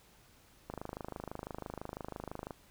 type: click train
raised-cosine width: 1 ms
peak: -26 dBFS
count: 48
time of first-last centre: 0.7-2.508 s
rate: 26 Hz
effects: pink hiss -63 dBFS RMS until 2.7 s